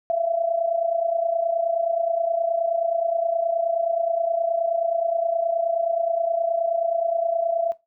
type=tone with amplitude modulation; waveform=sine; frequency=672 Hz; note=E5; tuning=33 cents sharp; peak=-17 dBFS; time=0.1-7.72 s; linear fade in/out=0 ms; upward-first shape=sine; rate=29.5 Hz; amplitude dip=75%; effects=noise-tail reverb RT60 0.2 s tail -17 dB re dry